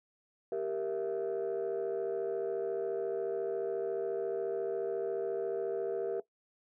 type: chord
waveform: sine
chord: E diminished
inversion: first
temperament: equal with one note detuned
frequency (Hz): 392 / 466.2 / 664.6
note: G4 / Bb4 / E5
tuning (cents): 0 / 0 / +14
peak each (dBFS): -34 / -33 / -38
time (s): 0.52-6.2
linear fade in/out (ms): 2
effects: noise-tail reverb RT60 0.1 s tail -17 dB re dry + tanh soft clip ceiling -27 dBFS